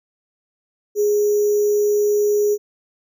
sine tone with sample-and-hold, 415.3 Hz, G#4, in tune, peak -14 dBFS, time 0.95-2.58 s, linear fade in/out 50 ms, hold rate 6300 Hz, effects none

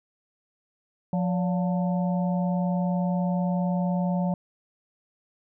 harmonic tone with a mistuned harmonic, 177.9 Hz, F3, 32 cents sharp, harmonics 1 / 3 / 4 / 5, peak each -23 / -33 / -35 / -37 dBFS, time 1.13-4.34 s, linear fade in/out 2 ms, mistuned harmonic 3, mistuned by +110 cents, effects none

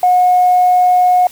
sine tone, 725 Hz, F#5, 35 cents flat, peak -6 dBFS, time 0.03-1.27 s, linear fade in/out 2 ms, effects tanh soft clip ceiling -2 dBFS + white hiss -38 dBFS RMS until 1.31 s

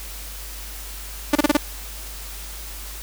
sawtooth tone bursts, 293.7 Hz, D4, in tune, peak -9 dBFS, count 5, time 1.33-1.57 s, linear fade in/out 5 ms, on 24 ms, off 30 ms, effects added 50 Hz sine -35 dBFS peak until 3.02 s + white hiss -37 dBFS RMS until 3.02 s

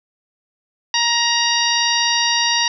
harmonic tone, 941 Hz, A#5, 16 cents sharp, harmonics 1 / 2 / 3 / 4 / 5 / 6, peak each -22 / -22 / -22 / -22 / -22 / -22 dBFS, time 0.94-2.68 s, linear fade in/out 2 ms, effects none

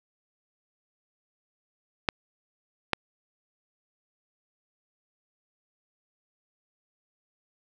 clicks, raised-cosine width 0.3 ms, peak -6 dBFS, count 2, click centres 2.088 / 2.933 s, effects none

